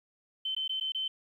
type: tone with dropouts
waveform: sine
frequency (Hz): 3076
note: G7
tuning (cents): -33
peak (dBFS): -30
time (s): 0.45-1.08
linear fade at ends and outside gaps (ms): 5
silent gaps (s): 0.55-0.564 / 0.679-0.693 / 0.8-0.809 / 0.921-0.947
effects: 11-bit